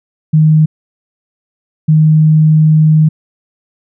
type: tone bursts at uneven times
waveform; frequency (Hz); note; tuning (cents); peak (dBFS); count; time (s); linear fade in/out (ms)
sine; 155.6; D#3; 0; -4; 2; 0.33-0.66 / 1.88-3.09; 10
effects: none